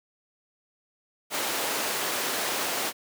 pink high-pass noise, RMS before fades -29 dBFS, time 1.3-2.93 s, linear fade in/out 50 ms, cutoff 410 Hz, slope 12 dB/octave, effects none

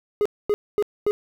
triangle tone bursts, 415.3 Hz, G#4, in tune, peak -15 dBFS, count 4, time 0.21-1.11 s, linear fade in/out 0 ms, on 45 ms, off 240 ms, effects 9-bit

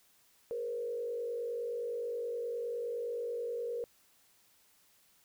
sine tone with frequency modulation, 474.3 Hz, A#4, 30 cents sharp, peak -34 dBFS, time 0.51-3.84 s, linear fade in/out 0 ms, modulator 49.6 Hz, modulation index 0.7, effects white hiss -67 dBFS RMS until 5.24 s

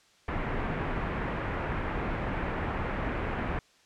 pink low-pass noise, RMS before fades -32 dBFS, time 0.28-3.59 s, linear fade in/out 2 ms, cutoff 2200 Hz, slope 24 dB/octave, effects white hiss -62 dBFS RMS until 3.85 s + low-pass 6000 Hz 12 dB/octave

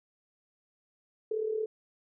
sine tone with amplitude modulation, 435.7 Hz, A4, 17 cents flat, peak -26 dBFS, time 1.31-1.66 s, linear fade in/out 5 ms, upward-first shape sine, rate 37.4 Hz, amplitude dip 65%, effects none

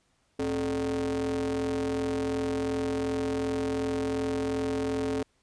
square ring-modulated tone, 82.41 Hz, E2, in tune, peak -25 dBFS, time 0.39-5.23 s, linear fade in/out 5 ms, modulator 351 Hz, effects pink hiss -70 dBFS RMS until 5.42 s + resampled to 22050 Hz

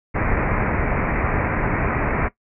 pink low-pass noise, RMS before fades -21 dBFS, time 0.14-2.29 s, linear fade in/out 20 ms, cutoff 2400 Hz, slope 96 dB/octave, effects noise-tail reverb RT60 0.1 s tail -17 dB re dry

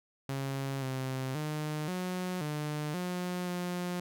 sawtooth tone with pitch steps, 136.3 / 131.4 / 152.3 / 182.3 / 150.2 / 179.6 / 177.9 Hz, C#3 / C3 / D#3 / F#3 / D3 / F3 / F3, -29 / +8 / -37 / -25 / +39 / +49 / +32 cents, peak -29 dBFS, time 0.29-4 s, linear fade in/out 2 ms, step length 530 ms, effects none

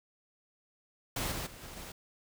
pink noise with level steps, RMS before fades -34 / -38 / -50 / -47 / -45 dBFS, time 1.16-1.92 s, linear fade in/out 5 ms, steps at 1.31 / 1.46 / 1.61 / 1.76 s, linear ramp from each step 10 ms, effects none

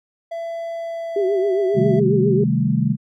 triangle tone with pitch glide, 669 to 662.5 Hz, E5 to E5, +25 to +9 cents, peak -23 dBFS, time 0.31-2 s, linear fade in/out 10 ms, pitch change -16 cents, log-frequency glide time 0.74-1.59 s
sine tone with vibrato, 389.3 Hz, G4, 12 cents flat, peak -16 dBFS, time 1.16-2.44 s, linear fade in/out 5 ms, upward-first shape triangle, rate 7.4 Hz, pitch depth 110 cents each way
sine chord, A half-diminished seventh, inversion first, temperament equal, 130.81 / 155.56 / 196 / 220 Hz, C3 / Eb3 / G3 / A3, 0 / 0 / 0 / 0 cents, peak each -21 dBFS, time 1.74-2.97 s, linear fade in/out 50 ms
effects none

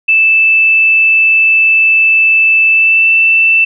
sine tone with pitch glide, 2637 to 2660 Hz, E7 to E7, 0 to +15 cents, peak -5 dBFS, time 0.08-3.65 s, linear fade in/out 10 ms, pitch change +15 cents, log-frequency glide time 2.71-3.09 s, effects none

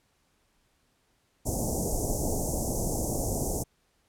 pink band-stop noise, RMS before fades -29 dBFS, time 1.45-3.64 s, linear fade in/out 20 ms, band 800 to 6000 Hz, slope 48 dB/octave, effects pink hiss -70 dBFS RMS until 4.08 s + low-pass 12000 Hz 12 dB/octave

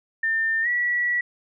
sine tone with pitch glide, 1800 to 1940.4 Hz, A6 to B6, +39 to -31 cents, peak -20 dBFS, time 0.23-1.21 s, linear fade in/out 5 ms, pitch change +130 cents, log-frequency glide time 0.62-0.68 s, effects none

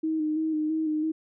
sine tone with vibrato, 312.1 Hz, D#4, 5 cents sharp, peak -24 dBFS, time 0.03-1.12 s, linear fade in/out 10 ms, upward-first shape square, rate 3 Hz, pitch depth 27 cents each way, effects none

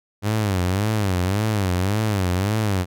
sawtooth tone with vibrato, 99 Hz, G2, 18 cents sharp, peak -15 dBFS, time 0.22-2.86 s, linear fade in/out 50 ms, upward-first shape sine, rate 1.8 Hz, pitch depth 180 cents each way, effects none

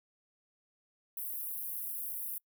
pink high-pass noise, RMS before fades -39 dBFS, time 1.17-2.38 s, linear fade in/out 2 ms, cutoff 11000 Hz, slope 48 dB/octave, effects noise-tail reverb RT60 0.1 s tail -26 dB re dry

